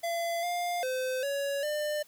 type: tone with pitch steps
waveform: square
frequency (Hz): 679 / 703 / 514 / 561 / 599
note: F5 / F5 / C5 / C#5 / D5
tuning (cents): -49 / +11 / -31 / +21 / +34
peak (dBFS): -30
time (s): 0.03-2.03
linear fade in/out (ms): 10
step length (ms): 400
effects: white hiss -59 dBFS RMS until 2.07 s